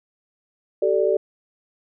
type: chord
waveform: sine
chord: G suspended second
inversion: none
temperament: equal with one note detuned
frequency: 384.4 / 440 / 587.3 Hz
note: G4 / A4 / D5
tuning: -34 / 0 / 0 cents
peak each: -21 dBFS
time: 0.82-1.17 s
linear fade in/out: 5 ms
effects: none